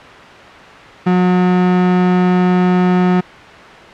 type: tone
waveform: 35% pulse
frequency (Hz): 181.2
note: F#3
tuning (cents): -36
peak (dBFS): -8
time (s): 1.06-3.21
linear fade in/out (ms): 10
effects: white hiss -34 dBFS RMS until 3.93 s + low-pass 2000 Hz 12 dB/octave